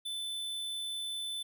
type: tone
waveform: square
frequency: 3515 Hz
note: A7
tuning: 2 cents flat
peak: -36 dBFS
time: 0.05-1.43 s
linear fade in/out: 10 ms
effects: none